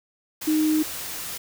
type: tone in noise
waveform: sine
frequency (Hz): 309.7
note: D#4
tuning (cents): -8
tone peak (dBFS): -18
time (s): 0.47-0.83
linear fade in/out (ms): 10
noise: white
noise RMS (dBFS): -33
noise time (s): 0.41-1.38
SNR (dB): +12
effects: none